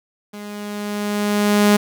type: tone with level ramp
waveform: sawtooth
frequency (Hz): 206.8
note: G#3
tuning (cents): -7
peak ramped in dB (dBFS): -28 to -6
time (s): 0.33-1.77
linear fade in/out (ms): 10
effects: 8-bit